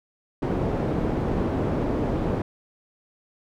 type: low-pass noise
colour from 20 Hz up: white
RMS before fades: -25 dBFS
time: 0.42-2.42 s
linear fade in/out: 5 ms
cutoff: 400 Hz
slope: 12 dB/octave
effects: none